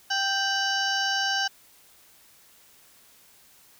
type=harmonic tone with a mistuned harmonic; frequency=784 Hz; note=G5; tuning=in tune; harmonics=1 / 2 / 4 / 5 / 6 / 7 / 8; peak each=-30 / -27 / -30 / -40 / -34 / -32 / -38 dBFS; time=0.1-1.48 s; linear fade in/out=10 ms; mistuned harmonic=4; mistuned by=-92 cents; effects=white hiss -56 dBFS RMS until 3.79 s